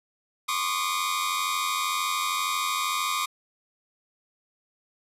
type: tone cluster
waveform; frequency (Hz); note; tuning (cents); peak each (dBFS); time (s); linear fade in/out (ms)
sawtooth; 1040 / 1122 / 1215 / 3757; C6 / C#6 / D#6 / A#7; -11 / +21 / -42 / +13; -29 / -27 / -25 / -31; 0.48-3.26; 10
effects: resampled to 32000 Hz